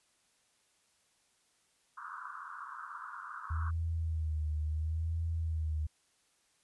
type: band-pass noise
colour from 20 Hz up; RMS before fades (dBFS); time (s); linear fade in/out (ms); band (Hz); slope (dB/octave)
white; -45; 1.97-3.71; 10; 1000 to 1500; 96
type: tone with vibrato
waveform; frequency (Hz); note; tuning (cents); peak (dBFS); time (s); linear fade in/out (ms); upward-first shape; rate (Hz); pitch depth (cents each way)
sine; 79.4; D#2; +36; -31; 3.5-5.87; 10; sine; 0.72; 68
effects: white hiss -72 dBFS RMS until 6.63 s + resampled to 24000 Hz